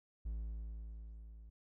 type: tone with level ramp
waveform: triangle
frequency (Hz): 55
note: A1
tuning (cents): 0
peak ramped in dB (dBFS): -35 to -50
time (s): 0.25-1.5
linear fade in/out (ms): 10
effects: none